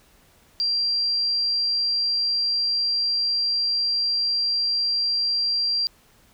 sine tone, 4738 Hz, D8, 14 cents sharp, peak -20 dBFS, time 0.6-5.87 s, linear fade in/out 0 ms, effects pink hiss -57 dBFS RMS until 6.33 s

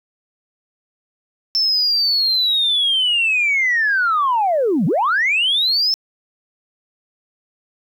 sine linear two-way sweep, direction down then up, 5350 to 142.2 to 5350 Hz, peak -13 dBFS, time 1.55-5.94 s, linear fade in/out 0 ms, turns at 4.86 s, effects tanh soft clip ceiling -10 dBFS + 9-bit

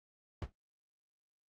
brown noise with exponential decay, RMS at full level -32 dBFS, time 0.42-0.52 s, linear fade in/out 2 ms, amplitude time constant 21 ms, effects low-pass 5000 Hz 12 dB/octave + Opus 48 kbps

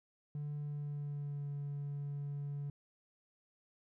triangle tone with pitch glide, 146.83 to 143.06 Hz, D3 to D3, 0 to -45 cents, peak -35 dBFS, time 0.35-2.7 s, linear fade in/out 2 ms, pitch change -45 cents, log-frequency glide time 0.56-1.49 s, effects tanh soft clip ceiling -33 dBFS

